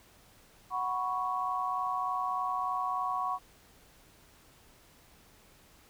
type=chord; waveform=sine; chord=F# suspended fourth; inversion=none; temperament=just; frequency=740 / 986.7 / 1110 Hz; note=F#5 / B5 / C#6; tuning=0 / -2 / +2 cents; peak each=-35 / -36 / -32 dBFS; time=0.7-3.39 s; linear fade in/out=50 ms; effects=pink hiss -60 dBFS RMS until 5.89 s